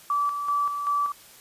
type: tone with tremolo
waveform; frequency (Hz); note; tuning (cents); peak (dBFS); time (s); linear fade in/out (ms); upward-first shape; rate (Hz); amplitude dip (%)
sine; 1156; D6; -28; -21; 0.1-1.12; 2; square; 2.6; 50
effects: white hiss -50 dBFS RMS until 1.4 s + resampled to 32000 Hz